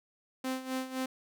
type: tone with tremolo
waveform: sawtooth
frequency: 260 Hz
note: C4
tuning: 11 cents flat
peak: -27 dBFS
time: 0.44-1.06 s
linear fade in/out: 5 ms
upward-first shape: sine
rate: 3.9 Hz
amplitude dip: 75%
effects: none